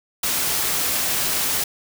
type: noise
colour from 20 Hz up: white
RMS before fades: -22 dBFS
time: 0.23-1.64 s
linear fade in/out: 5 ms
effects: none